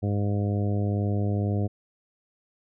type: harmonic tone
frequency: 102.1 Hz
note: G#2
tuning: 29 cents flat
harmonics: 1 / 2 / 3 / 4 / 5 / 6 / 7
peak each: -24 / -30 / -34 / -36 / -38 / -40 / -41 dBFS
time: 0.02-1.68 s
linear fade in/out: 20 ms
effects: none